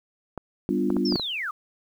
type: clicks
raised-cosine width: 1 ms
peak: -18 dBFS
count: 6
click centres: 0.377 / 0.903 / 0.967 / 1.124 / 1.157 / 1.197 s
type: chord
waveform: sine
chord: G dominant seventh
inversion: none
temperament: equal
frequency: 196 / 246.9 / 293.7 / 349.2 Hz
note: G3 / B3 / D4 / F4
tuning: 0 / 0 / 0 / 0 cents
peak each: -27 dBFS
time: 0.69-1.16 s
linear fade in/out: 0 ms
type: linear sweep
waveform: sine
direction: down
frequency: 5530 to 1133 Hz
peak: -27 dBFS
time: 1.05-1.51 s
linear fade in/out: 5 ms
effects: 9-bit